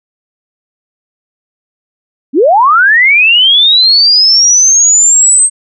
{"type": "linear sweep", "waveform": "sine", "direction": "up", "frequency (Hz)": [233.8, 8372], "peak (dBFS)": -3, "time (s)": [2.33, 5.5], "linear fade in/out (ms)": 50, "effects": []}